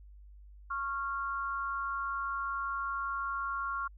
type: tone pair together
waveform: sine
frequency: 1100 / 1387.4 Hz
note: C#6 / F6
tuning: -14 / -12 cents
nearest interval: major third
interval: 402 cents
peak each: -35 / -35 dBFS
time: 0.7-3.88 s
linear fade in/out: 10 ms
effects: added 50 Hz sine -50 dBFS peak until 3.97 s